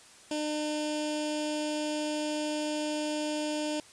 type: tone with notch filter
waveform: 15% pulse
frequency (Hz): 302.2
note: D4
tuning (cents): +50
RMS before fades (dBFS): -32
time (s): 0.31-3.8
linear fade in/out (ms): 2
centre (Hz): 1200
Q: 0.92
effects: white hiss -54 dBFS RMS until 3.92 s + resampled to 22050 Hz